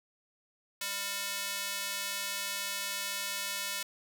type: tone with high-pass filter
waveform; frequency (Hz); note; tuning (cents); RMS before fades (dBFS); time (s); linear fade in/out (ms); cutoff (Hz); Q
square; 199.5; G3; +31; -36; 0.81-3.83; 5; 2200; 0.56
effects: none